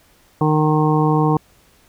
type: harmonic tone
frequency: 153.7 Hz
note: D#3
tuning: 21 cents flat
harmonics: 1 / 2 / 3 / 5 / 6 / 7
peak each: -16 / -19 / -21 / -23 / -24 / -24 dBFS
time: 0.41-1.37 s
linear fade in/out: 2 ms
effects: pink hiss -54 dBFS RMS until 1.88 s